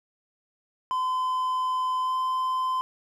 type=tone with pitch glide; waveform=triangle; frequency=1022 to 1029.7 Hz; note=C6 to C6; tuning=-41 to -28 cents; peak=-22 dBFS; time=0.91-2.81 s; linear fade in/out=0 ms; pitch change=+13 cents; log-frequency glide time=2.02-2.13 s; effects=none